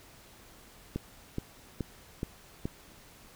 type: click train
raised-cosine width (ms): 3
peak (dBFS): -19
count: 5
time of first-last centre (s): 0.96-2.655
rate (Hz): 2.36
effects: pink hiss -55 dBFS RMS until 3.35 s